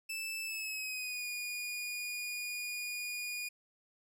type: tone with pitch glide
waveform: sawtooth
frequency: 2637 to 2446 Hz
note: E7 to D#7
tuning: 0 to -30 cents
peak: -34 dBFS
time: 0.09-3.49 s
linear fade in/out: 10 ms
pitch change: -130 cents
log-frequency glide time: 0.44-1.27 s
effects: none